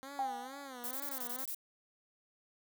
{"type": "tone with vibrato", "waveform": "10% pulse", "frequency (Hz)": 261.6, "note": "C4", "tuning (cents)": 0, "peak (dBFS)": -37, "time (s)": [0.03, 1.44], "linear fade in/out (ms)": 0, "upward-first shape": "sine", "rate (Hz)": 2.2, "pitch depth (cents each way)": 140}
{"type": "tone with exponential decay", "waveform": "sine", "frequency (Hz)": 801, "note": "G5", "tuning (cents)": 37, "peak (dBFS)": -30, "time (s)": [0.19, 0.84], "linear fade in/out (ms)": 1, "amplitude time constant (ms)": 140}
{"type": "noise bursts", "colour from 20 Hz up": "violet", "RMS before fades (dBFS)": -40, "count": 8, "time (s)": [0.84, 1.546], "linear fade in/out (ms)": 0, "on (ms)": 69, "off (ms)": 22}
{"effects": []}